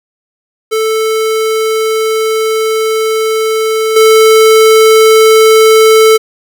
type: tone with level steps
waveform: square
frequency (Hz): 440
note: A4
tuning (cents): 0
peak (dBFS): -10 / -3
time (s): 0.71-6.18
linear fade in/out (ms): 20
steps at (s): 3.96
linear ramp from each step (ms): 5
effects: 7-bit